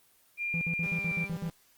sine tone with pitch glide, 2400 to 2360 Hz, D7 to D7, +37 to +8 cents, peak -30 dBFS, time 0.37-1.29 s, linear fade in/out 50 ms, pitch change -29 cents, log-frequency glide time 0.9-1.12 s
triangle tone bursts, 167.2 Hz, E3, 25 cents sharp, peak -29 dBFS, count 8, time 0.54-1.493 s, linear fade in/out 0 ms, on 71 ms, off 55 ms
sawtooth tone, 198.5 Hz, G3, 22 cents sharp, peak -38 dBFS, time 0.83-1.5 s, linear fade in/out 0 ms
effects white hiss -64 dBFS RMS until 1.77 s + Opus 24 kbps

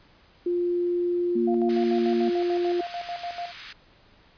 sine tone, 351 Hz, F4, 9 cents sharp, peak -22 dBFS, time 0.46-2.81 s, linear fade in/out 5 ms
sine tone with vibrato, 233.1 Hz, A#3, in tune, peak -24 dBFS, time 1.35-2.3 s, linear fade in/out 10 ms, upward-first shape sine, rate 7 Hz, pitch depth 13 cents each way
sine tone with tremolo, 698.5 Hz, F5, in tune, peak -29 dBFS, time 1.47-3.52 s, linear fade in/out 10 ms, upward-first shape square, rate 6.8 Hz, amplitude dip 70%
pink high-pass noise, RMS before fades -40 dBFS, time 1.69-3.73 s, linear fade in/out 5 ms, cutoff 1400 Hz, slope 24 dB/octave
effects pink hiss -57 dBFS RMS until 4.37 s + resampled to 11025 Hz

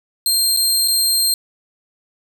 20% pulse tone with dropouts, 4186 Hz, C8, in tune, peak -8 dBFS, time 0.26-1.34 s, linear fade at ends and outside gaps 1 ms, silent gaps 0.565-0.571 / 0.877-0.882 s, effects none

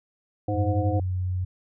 harmonic tone, 103.83 Hz, G#2, in tune, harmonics 1 / 3 / 5 / 7, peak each -26 / -29 / -30 / -31 dBFS, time 0.48-1 s, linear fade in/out 5 ms
sine tone with pitch glide, 92.5 to 91.54 Hz, F#2 to F#2, 0 to -18 cents, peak -24 dBFS, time 0.54-1.45 s, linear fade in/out 10 ms, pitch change -18 cents, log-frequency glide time 0.99-1.18 s
effects none

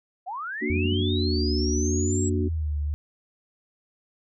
sine linear sweep, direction up, 680 to 7800 Hz, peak -30 dBFS, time 0.26-2.3 s, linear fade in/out 20 ms
sine chord, Bb augmented, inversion none, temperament equal, 233.1 / 293.7 / 370 Hz, Bb3 / D4 / F#4, 0 / 0 / 0 cents, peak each -29 dBFS, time 0.61-2.49 s, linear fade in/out 20 ms
sine tone with vibrato, 82.41 Hz, E2, in tune, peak -24 dBFS, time 0.7-2.94 s, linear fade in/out 0 ms, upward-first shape sine, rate 0.83 Hz, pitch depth 200 cents each way
sine tone bursts, 196 Hz, G3, in tune, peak -29 dBFS, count 4, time 0.76-1.019 s, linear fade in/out 2 ms, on 22 ms, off 57 ms
effects none

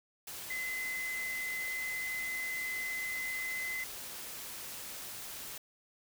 sine tone in noise, 2039 Hz, C7, 45 cents flat, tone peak -35 dBFS, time 0.5-3.84 s, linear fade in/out 5 ms, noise white, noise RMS -44 dBFS, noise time 0.27-5.58 s, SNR +6 dB, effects none

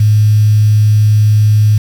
sine tone with quantisation, 106.4 Hz, G#2, 42 cents sharp, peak -5 dBFS, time 0-1.78 s, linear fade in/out 5 ms, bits 5, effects none

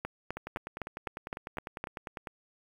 two click trains, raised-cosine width 0.5 ms, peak -19 / -23 dBFS, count 8 / 20, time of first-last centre 0.05-1.84 / 0.37-2.272 s, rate 3.91 / 9.99 Hz, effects 8-bit

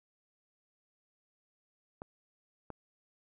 clicks, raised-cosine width 1 ms, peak -28 dBFS, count 2, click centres 2.019 / 2.703 s, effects none

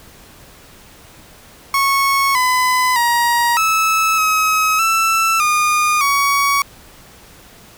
30% pulse tone with pitch steps, 1102 / 1008 / 948 / 1303 / 1276 / 1329 / 1218 / 1125 Hz, C#6 / B5 / A#5 / E6 / D#6 / E6 / D#6 / C#6, -11 / +35 / +29 / -20 / +43 / +14 / -37 / +25 cents, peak -10 dBFS, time 1.74-6.62 s, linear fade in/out 2 ms, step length 610 ms, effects pink hiss -43 dBFS RMS until 7.77 s

